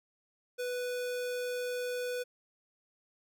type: tone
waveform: square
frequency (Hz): 494.4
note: B4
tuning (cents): +2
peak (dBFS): -34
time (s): 0.58-2.24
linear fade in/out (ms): 20
effects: none